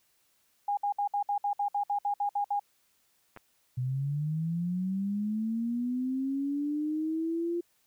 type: tone bursts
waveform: sine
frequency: 815 Hz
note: G#5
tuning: 33 cents flat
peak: -26 dBFS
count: 13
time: 0.68-2.596 s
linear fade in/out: 5 ms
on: 92 ms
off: 60 ms
type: clicks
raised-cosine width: 0.5 ms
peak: -31 dBFS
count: 2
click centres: 3.364 / 3.373 s
type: linear sweep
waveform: sine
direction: up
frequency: 123.47 to 347.2 Hz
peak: -28 dBFS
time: 3.77-7.61 s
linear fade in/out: 10 ms
effects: white hiss -70 dBFS RMS until 7.86 s